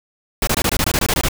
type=noise bursts; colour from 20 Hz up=pink; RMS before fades=-17 dBFS; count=12; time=0.42-1.286 s; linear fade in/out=2 ms; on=52 ms; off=22 ms; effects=none